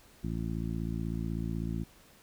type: harmonic tone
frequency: 56.1 Hz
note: A1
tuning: 34 cents sharp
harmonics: 1 / 2 / 3 / 4 / 5 / 6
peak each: -37 / -38 / -36 / -39 / -43 / -44 dBFS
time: 0.23-1.84 s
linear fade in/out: 10 ms
effects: pink hiss -59 dBFS RMS until 2.22 s